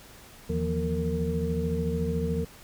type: tone cluster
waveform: sine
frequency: 79.9 / 158.7 / 172.4 / 236.8 / 457.8 Hz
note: D#2 / D#3 / F3 / A#3 / A#4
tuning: +47 / +35 / -22 / +27 / -31 cents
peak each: -31 / -34 / -30 / -35 / -31 dBFS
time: 0.49-2.45 s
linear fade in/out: 10 ms
effects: pink hiss -50 dBFS RMS until 2.63 s